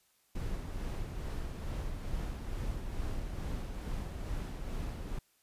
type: noise with tremolo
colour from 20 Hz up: brown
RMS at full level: -36 dBFS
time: 0.35-5.19 s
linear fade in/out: 5 ms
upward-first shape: sine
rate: 2.3 Hz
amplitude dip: 35%
effects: white hiss -71 dBFS RMS until 5.42 s + resampled to 32000 Hz

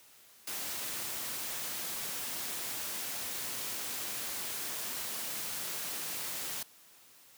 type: noise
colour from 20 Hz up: white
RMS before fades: -38 dBFS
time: 0.47-6.63 s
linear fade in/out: 5 ms
effects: white hiss -59 dBFS RMS until 7.37 s + high-pass 100 Hz 12 dB/octave

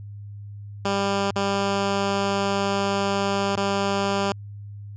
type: tone with dropouts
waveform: 10% pulse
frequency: 198.4 Hz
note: G3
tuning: 21 cents sharp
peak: -13 dBFS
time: 0.85-4.32 s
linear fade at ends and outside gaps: 2 ms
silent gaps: 1.309-1.359 / 3.557-3.572 s
effects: added 102 Hz sine -35 dBFS peak until 4.96 s + resampled to 16000 Hz

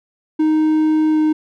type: tone with pitch glide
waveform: triangle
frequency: 311.1 to 309.1 Hz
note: D#4 to D#4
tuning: 0 to -11 cents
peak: -10 dBFS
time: 0.39-1.33 s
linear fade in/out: 10 ms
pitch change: -11 cents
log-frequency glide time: 1.11-1.18 s
effects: none

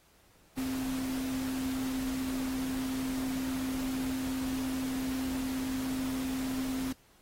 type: tone in noise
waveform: sine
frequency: 261.6 Hz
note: C4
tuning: in tune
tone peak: -31 dBFS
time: 0.57-6.93 s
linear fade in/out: 10 ms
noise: pink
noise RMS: -42 dBFS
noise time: 0.57-6.93 s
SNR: +8 dB
effects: pink hiss -64 dBFS RMS until 7.21 s + AAC 48 kbps

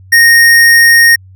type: tone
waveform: square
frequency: 1857 Hz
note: A#6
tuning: 7 cents flat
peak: -3 dBFS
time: 0.12-1.16 s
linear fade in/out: 10 ms
effects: added 94 Hz sine -34 dBFS peak until 1.35 s

